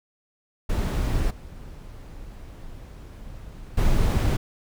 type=noise with level steps; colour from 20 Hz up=brown; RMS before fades=-23 / -40 / -20 dBFS; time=0.69-4.37 s; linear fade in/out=10 ms; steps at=1.3 / 3.77 s; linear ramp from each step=10 ms; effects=none